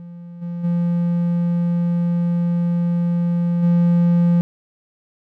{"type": "tone with level steps", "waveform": "triangle", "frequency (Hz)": 172.6, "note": "F3", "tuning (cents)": -20, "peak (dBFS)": [-31, -22, -14, -10], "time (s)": [0, 4.41], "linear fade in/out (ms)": 0, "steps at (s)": [0.41, 0.63, 3.62], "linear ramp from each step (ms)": 20, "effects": []}